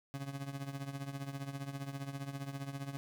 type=tone with tremolo; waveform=30% pulse; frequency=138.59 Hz; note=C#3; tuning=in tune; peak=-34 dBFS; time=0.14-2.97 s; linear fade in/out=0 ms; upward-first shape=triangle; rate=15 Hz; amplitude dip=80%; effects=none